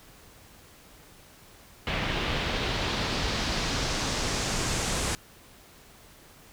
pink noise with low-pass filter sweep, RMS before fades -29 dBFS, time 1.87-5.15 s, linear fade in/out 0 ms, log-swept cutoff 2900 to 8500 Hz, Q 1.6, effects pink hiss -53 dBFS RMS until 6.52 s

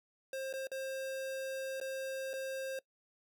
square tone with dropouts, 532 Hz, C5, 29 cents sharp, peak -38 dBFS, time 0.33-2.79 s, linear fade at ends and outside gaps 2 ms, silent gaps 0.528-0.537 / 0.671-0.716 / 1.801-1.812 / 2.333-2.337 s, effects noise-tail reverb RT60 0.1 s tail -22 dB re dry

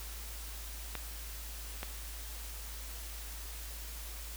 clicks, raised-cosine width 0.3 ms, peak -21 dBFS, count 2, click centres 0.953 / 1.831 s, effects added 54 Hz sine -43 dBFS peak until 4.36 s + white hiss -47 dBFS RMS until 4.36 s

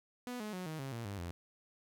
sawtooth tone with pitch steps, 246.9 / 212.5 / 182.84 / 157.34 / 135.4 / 116.52 / 100.27 / 86.29 Hz, B3 / G#3 / F#3 / D#3 / C#3 / A#2 / G2 / F2, 0 / +40 / -20 / +20 / -40 / 0 / +40 / -20 cents, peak -36 dBFS, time 0.27-1.31 s, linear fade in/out 0 ms, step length 130 ms, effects none

